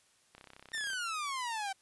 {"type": "click train", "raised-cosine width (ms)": 0.3, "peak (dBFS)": -35, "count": 20, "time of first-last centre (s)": [0.35, 0.933], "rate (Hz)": 32.6}
{"type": "exponential sweep", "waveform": "sawtooth", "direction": "down", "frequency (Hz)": [1838, 761], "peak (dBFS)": -31, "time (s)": [0.73, 1.73], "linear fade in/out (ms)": 10}
{"effects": ["white hiss -68 dBFS RMS until 1.81 s", "resampled to 24000 Hz"]}